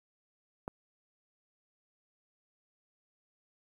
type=click; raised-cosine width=1 ms; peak=-23 dBFS; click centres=0.679 s; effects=9-bit